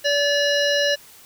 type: harmonic tone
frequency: 576 Hz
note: D5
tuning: 34 cents flat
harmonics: 1 / 3 / 5 / 7 / 9 / 10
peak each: -20 / -23 / -25 / -27 / -30 / -32 dBFS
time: 0.04-0.96 s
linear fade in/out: 20 ms
effects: white hiss -47 dBFS RMS until 1.25 s